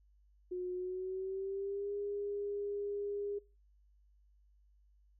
sine tone with pitch glide, 362.3 to 406.7 Hz, F#4 to G#4, -36 to -36 cents, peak -36 dBFS, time 0.51-3.39 s, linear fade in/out 10 ms, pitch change +200 cents, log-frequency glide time 0.74-1.93 s, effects noise-tail reverb RT60 0.3 s tail -22 dB re dry + added 50 Hz sine -64 dBFS peak until 5.19 s

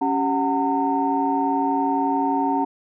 sine tone cluster, 277.5 / 389.2 / 740 / 911 Hz, C#4 / G4 / F#5 / A#5, +2 / -12 / 0 / -40 cents, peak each -22 / -29 / -25 / -22 dBFS, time 0.01-2.65 s, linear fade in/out 10 ms, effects tanh soft clip ceiling -8 dBFS

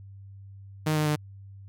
sawtooth tone with pitch steps, 154.9 / 152.59 / 150.32 Hz, D#3 / D#3 / D3, -7 / -33 / +41 cents, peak -19 dBFS, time 0.86-1.16 s, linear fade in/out 10 ms, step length 100 ms, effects added 98 Hz sine -43 dBFS peak until 1.68 s

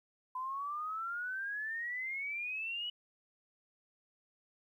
sine exponential sweep, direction up, 1007 to 2960 Hz, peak -36 dBFS, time 0.35-2.9 s, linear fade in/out 5 ms, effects 12-bit

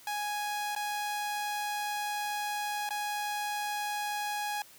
sawtooth tone with dropouts, 830.6 Hz, G#5, in tune, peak -28 dBFS, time 0.07-4.62 s, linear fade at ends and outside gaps 2 ms, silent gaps 0.751-0.762 / 2.891-2.906 s, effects white hiss -55 dBFS RMS until 4.78 s + high-pass 60 Hz 12 dB/octave

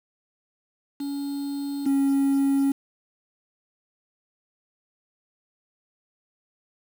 triangle tone pair in turn, 281.9 / 275.6 Hz, C#4 / C#4, +29 / -10 cents, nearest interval unison, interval 39 cents, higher first, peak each -25 / -16 dBFS, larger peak second, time 1-1.86 / 1.86-2.72 s, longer neither, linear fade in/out 5 ms, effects tanh soft clip ceiling -12 dBFS + 7-bit

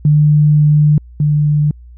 sine tone pair in turn, 149.7 / 148.75 Hz, D3 / D3, +33 / +22 cents, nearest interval unison, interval 11 cents, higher first, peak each -6 / -9 dBFS, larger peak first, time 0.05-0.98 / 1.2-1.71 s, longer first, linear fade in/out 2 ms, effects added 60 Hz sine -34 dBFS peak until 1.97 s

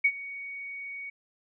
sine tone with ADSR envelope, 2238 Hz, C#7, 16 cents sharp, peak -17 dBFS, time 0.04-1.1 s, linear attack 10 ms, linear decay 61 ms, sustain -19 dB, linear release 6 ms, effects none

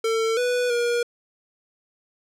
square tone with pitch steps, 449.4 / 492.7 / 476.9 Hz, A4 / B4 / A#4, +37 / -4 / +39 cents, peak -21 dBFS, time 0.04-1.03 s, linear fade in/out 5 ms, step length 330 ms, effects low-pass 9000 Hz 12 dB/octave

